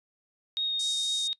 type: tone with vibrato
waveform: sine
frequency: 3723 Hz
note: A#7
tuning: 3 cents flat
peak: -26 dBFS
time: 0.57-1.33 s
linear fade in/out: 0 ms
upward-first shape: triangle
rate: 4.1 Hz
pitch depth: 10 cents each way
type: band-pass noise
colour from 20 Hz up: pink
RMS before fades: -38 dBFS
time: 0.79-1.28 s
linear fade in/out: 10 ms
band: 4800 to 9600 Hz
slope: 48 dB/octave
effects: noise-tail reverb RT60 0.1 s tail -21 dB re dry + resampled to 24000 Hz